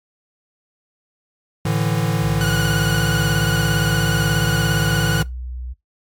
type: chord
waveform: square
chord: A suspended fourth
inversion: none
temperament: equal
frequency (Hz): 110 / 146.83 / 164.81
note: A2 / D3 / E3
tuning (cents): 0 / 0 / 0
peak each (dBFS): -22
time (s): 1.65-5.23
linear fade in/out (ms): 5
type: tone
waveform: sine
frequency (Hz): 62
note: B1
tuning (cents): +7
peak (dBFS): -26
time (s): 2.21-5.74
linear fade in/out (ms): 20
type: tone with vibrato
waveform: sawtooth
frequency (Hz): 1461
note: F#6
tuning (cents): -22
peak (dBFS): -18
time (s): 2.41-5.22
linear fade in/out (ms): 0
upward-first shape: sine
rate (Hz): 17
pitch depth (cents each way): 43
effects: noise-tail reverb RT60 0.2 s tail -22 dB re dry + MP3 96 kbps